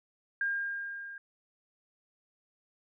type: tone with level ramp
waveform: sine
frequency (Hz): 1609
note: G6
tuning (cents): +45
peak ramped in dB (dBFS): -27 to -42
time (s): 0.41-1.18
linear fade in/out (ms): 2
effects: none